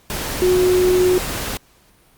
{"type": "tone in noise", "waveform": "sine", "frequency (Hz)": 365.1, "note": "F#4", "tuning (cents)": -23, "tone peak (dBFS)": -12, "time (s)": [0.42, 1.18], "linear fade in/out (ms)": 0, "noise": "pink", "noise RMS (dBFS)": -25, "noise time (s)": [0.1, 1.57], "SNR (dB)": 10, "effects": ["pink hiss -54 dBFS RMS until 2.17 s", "Opus 48 kbps"]}